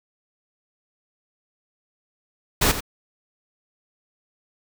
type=noise with echo; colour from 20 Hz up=pink; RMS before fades=-18 dBFS; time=2.61-2.72 s; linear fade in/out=10 ms; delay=87 ms; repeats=1; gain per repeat=-11 dB; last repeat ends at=2.807 s; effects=none